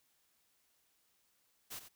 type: noise with echo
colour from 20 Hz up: white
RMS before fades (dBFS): -45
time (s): 1.7-1.8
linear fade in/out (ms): 20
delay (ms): 90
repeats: 1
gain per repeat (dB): -10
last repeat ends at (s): 1.89
effects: white hiss -75 dBFS RMS until 1.95 s